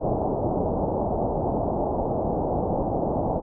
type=low-pass noise; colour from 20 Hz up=white; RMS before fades=-25 dBFS; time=0-3.42 s; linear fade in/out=50 ms; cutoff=830 Hz; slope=48 dB/octave; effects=none